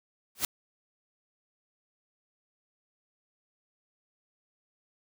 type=noise with exponential growth; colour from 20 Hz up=white; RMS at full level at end=-23 dBFS; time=0.35-0.45 s; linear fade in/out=2 ms; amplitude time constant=20 ms; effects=none